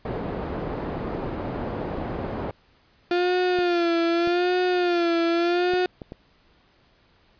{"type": "low-pass noise", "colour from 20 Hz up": "white", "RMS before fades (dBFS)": -30, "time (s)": [0.05, 2.51], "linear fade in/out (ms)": 2, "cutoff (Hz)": 560, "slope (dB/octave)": 12}
{"type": "tone with vibrato", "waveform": "35% pulse", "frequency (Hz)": 349.2, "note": "F4", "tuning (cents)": 0, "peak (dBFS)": -18, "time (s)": [3.11, 5.86], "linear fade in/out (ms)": 2, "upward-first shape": "sine", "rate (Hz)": 0.83, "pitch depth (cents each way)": 70}
{"type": "clicks", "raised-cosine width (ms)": 2, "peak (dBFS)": -22, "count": 5, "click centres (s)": [3.588, 4.274, 5.736, 6.018, 6.121]}
{"effects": ["pink hiss -60 dBFS RMS until 7.39 s", "resampled to 11025 Hz"]}